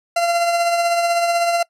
40% pulse tone with tremolo, 686 Hz, F5, 31 cents flat, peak -13 dBFS, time 0.16-1.63 s, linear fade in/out 5 ms, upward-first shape triangle, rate 16 Hz, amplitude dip 45%, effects noise-tail reverb RT60 0.1 s tail -23 dB re dry + low-pass 11000 Hz 12 dB/octave

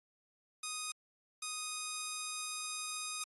5% pulse tone pair in turn, 1244.5 / 1244.5 Hz, D#6 / D#6, 0 / 0 cents, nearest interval unison, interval 0 cents, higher neither, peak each -26 dBFS, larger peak neither, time 0.63-0.92 / 1.42-3.24 s, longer second, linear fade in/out 5 ms, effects AAC 32 kbps

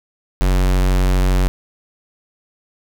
square tone, 46.25 Hz, F#1, in tune, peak -13 dBFS, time 0.41-1.48 s, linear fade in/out 0 ms, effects none

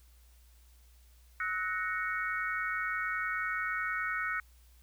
sine chord, F# dominant seventh, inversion third, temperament equal with one note detuned, 1290.6 / 1480 / 1864.7 / 2217 Hz, E6 / F#6 / A#6 / C#7, -37 / 0 / 0 / 0 cents, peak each -37 / -35 / -37 / -39 dBFS, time 1.4-4.4 s, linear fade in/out 2 ms, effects added 60 Hz sine -57 dBFS peak until 4.82 s + white hiss -67 dBFS RMS until 4.82 s

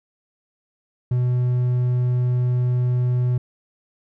triangle tone, 124.1 Hz, B2, 9 cents sharp, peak -15 dBFS, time 1.11-3.38 s, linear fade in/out 5 ms, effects none

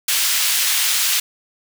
pink high-pass noise, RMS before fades -18 dBFS, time 0.08-1.2 s, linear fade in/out 5 ms, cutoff 2600 Hz, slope 12 dB/octave, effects none

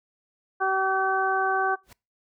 harmonic tone, 382.6 Hz, G4, 42 cents flat, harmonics 1 / 2 / 3 / 4, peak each -29 / -25 / -27 / -27 dBFS, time 0.6-1.76 s, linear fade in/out 20 ms
pink noise with exponential growth, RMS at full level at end -42 dBFS, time 1.83-1.93 s, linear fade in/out 5 ms, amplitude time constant 21 ms
effects noise-tail reverb RT60 0.3 s tail -25 dB re dry

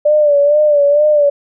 sine tone with vibrato, 587.3 Hz, D5, in tune, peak -7 dBFS, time 0.05-1.3 s, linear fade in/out 10 ms, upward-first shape sine, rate 2.2 Hz, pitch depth 56 cents each way, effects none

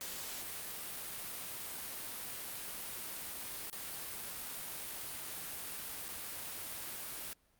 white noise with dropouts, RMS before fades -43 dBFS, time 0.01-7.33 s, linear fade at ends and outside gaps 0 ms, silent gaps 3.699-3.728 / 6.083-6.088 s, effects pink hiss -72 dBFS RMS until 7.59 s + Opus 48 kbps

